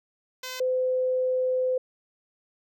5% pulse / sine tone pair in turn, 511 / 511 Hz, C5 / C5, -41 / -41 cents, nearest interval unison, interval 0 cents, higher neither, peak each -22 dBFS, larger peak neither, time 0.43-0.6 / 0.6-1.78 s, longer second, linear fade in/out 5 ms, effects none

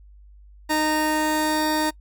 30% pulse tone pair together, 308.5 / 925.7 Hz, D#4 / A#5, -15 / -12 cents, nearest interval octave + perfect fifth, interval 1903 cents, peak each -20 dBFS, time 0.69-1.91 s, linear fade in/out 20 ms, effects noise-tail reverb RT60 0.1 s tail -25 dB re dry + added 50 Hz sine -45 dBFS peak until 2 s

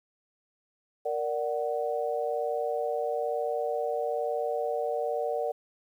sine chord, Bb augmented, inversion none, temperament equal with one note detuned, 466.2 / 587.3 / 745.1 Hz, Bb4 / D5 / F#5, 0 / 0 / +12 cents, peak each -31 / -31 / -33 dBFS, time 1.05-5.52 s, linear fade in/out 10 ms, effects 10-bit

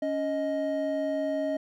triangle tone pair together, 280 / 625.1 Hz, C#4 / D#5, +18 / +8 cents, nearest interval octave + major second, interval 1390 cents, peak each -29 / -26 dBFS, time 0.02-1.57 s, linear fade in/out 5 ms, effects none

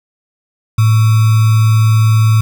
sine tone with sample-and-hold, 110 Hz, A2, in tune, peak -6 dBFS, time 0.78-2.41 s, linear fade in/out 5 ms, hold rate 1225 Hz, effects none

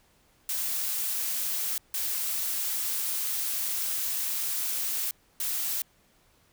blue noise bursts at uneven times, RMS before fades -30 dBFS, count 3, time 0.49-1.78 / 1.94-5.11 / 5.4-5.82 s, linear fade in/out 2 ms, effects pink hiss -64 dBFS RMS until 6.52 s

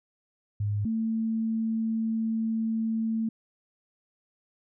sine tone pair in turn, 103.3 / 223.6 Hz, G#2 / A3, -9 / +28 cents, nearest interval octave + minor second, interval 1337 cents, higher second, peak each -25 dBFS, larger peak neither, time 0.6-0.85 / 0.85-3.29 s, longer second, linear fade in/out 5 ms, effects none

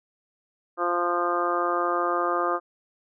harmonic tone, 174.61 Hz, F3, in tune, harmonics 2 / 3 / 4 / 5 / 6 / 7 / 8 / 9, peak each -29 / -30 / -30 / -36 / -31 / -26 / -39 / -38 dBFS, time 0.77-2.6 s, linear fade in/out 50 ms, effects none

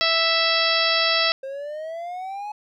harmonic tone, 659.3 Hz, E5, in tune, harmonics 1 / 2 / 3 / 4 / 5 / 6 / 7 / 8, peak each -26 / -26 / -26 / -26 / -26 / -26 / -26 / -26 dBFS, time 0.01-1.32 s, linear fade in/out 0 ms
triangle exponential sweep, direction up, 529 to 850 Hz, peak -27 dBFS, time 1.43-2.52 s, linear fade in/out 5 ms
effects none

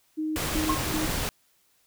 sine tone with tremolo, 311.1 Hz, D#4, in tune, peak -26 dBFS, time 0.17-1.07 s, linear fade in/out 20 ms, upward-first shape square, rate 2.6 Hz, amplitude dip 80%
pink noise, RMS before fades -29 dBFS, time 0.36-1.29 s, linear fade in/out 0 ms
sine tone with exponential decay, 1073 Hz, C6, 43 cents sharp, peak -21 dBFS, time 0.69-0.89 s, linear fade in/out 5 ms, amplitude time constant 42 ms
effects white hiss -66 dBFS RMS until 1.86 s

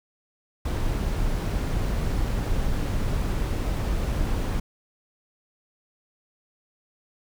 brown noise, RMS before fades -25 dBFS, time 0.65-4.6 s, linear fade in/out 5 ms, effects none

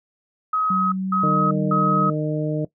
sine tone bursts, 1269 Hz, D#6, 34 cents sharp, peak -18 dBFS, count 3, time 0.53-2.1 s, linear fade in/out 5 ms, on 390 ms, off 200 ms
sine tone with pitch glide, 188.7 to 193.33 Hz, F#3 to G3, +34 to -24 cents, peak -22 dBFS, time 0.7-2.1 s, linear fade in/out 5 ms, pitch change +42 cents, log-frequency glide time 0.96-1.52 s
harmonic tone, 152.8 Hz, D#3, 31 cents flat, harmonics 1 / 2 / 3 / 4, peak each -23 / -26 / -28 / -29 dBFS, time 1.23-2.65 s, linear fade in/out 5 ms
effects noise-tail reverb RT60 0.1 s tail -18 dB re dry

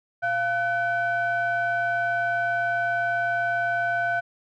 triangle ring-modulated tone, 406.2 Hz, G#4, 38 cents flat, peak -17 dBFS, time 0.22-4.21 s, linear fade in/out 20 ms, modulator 1100 Hz, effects none

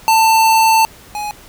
square tone pair in turn, 891 / 836.4 Hz, A5 / G#5, +22 / +12 cents, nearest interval minor second, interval 110 cents, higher first, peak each -9 / -21 dBFS, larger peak first, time 0.08-0.85 / 1.15-1.31 s, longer first, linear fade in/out 0 ms, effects pink hiss -41 dBFS RMS until 1.48 s

